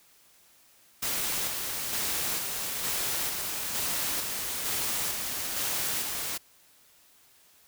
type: noise with tremolo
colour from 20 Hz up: white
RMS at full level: -30 dBFS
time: 1.02-6.38 s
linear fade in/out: 10 ms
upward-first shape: square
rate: 1.1 Hz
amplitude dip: 30%
effects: white hiss -60 dBFS RMS until 7.67 s